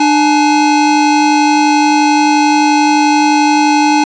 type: tone pair together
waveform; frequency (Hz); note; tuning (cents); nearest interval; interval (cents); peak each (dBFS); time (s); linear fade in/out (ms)
square; 299.5 / 847; D4 / G#5; +34 / +34; octave + tritone; 1800; -11; 0-4.04; 5
effects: resampled to 16000 Hz + 7-bit